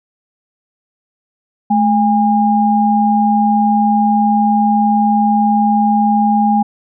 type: tone pair together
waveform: sine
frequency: 215.4 / 813.2 Hz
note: A3 / G#5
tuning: -37 / -37 cents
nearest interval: octave + major seventh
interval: 2300 cents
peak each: -12 dBFS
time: 1.7-6.63 s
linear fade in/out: 10 ms
effects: none